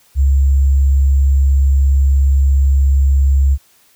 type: tone with sample-and-hold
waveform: sine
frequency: 68.5 Hz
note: C#2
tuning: 20 cents flat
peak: -8 dBFS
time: 0.15-3.58 s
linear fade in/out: 50 ms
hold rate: 7350 Hz
effects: white hiss -52 dBFS RMS until 3.95 s